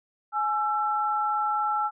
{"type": "tone pair together", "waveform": "sine", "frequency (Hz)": [843, 1338.2], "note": ["G#5", "E6"], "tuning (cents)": [26, 26], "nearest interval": "minor sixth", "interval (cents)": 800, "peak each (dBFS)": -26, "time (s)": [0.32, 1.91], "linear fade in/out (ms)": 50, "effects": []}